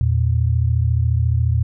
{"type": "tone pair together", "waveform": "sine", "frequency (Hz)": [82.7, 116.96], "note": ["E2", "A#2"], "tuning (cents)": [6, 6], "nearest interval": "tritone", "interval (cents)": 600, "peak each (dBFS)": -17, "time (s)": [0.01, 1.63], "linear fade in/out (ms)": 0, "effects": []}